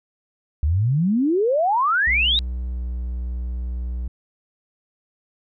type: exponential sweep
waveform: sine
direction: up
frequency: 69.3 to 3884 Hz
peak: -16 dBFS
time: 0.63-2.39 s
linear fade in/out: 0 ms
type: tone with pitch glide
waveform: triangle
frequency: 61.74 to 61 Hz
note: B1 to B1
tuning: 0 to -21 cents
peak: -22 dBFS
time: 2.07-4.08 s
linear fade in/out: 5 ms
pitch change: -21 cents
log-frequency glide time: 2.71-2.8 s
effects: none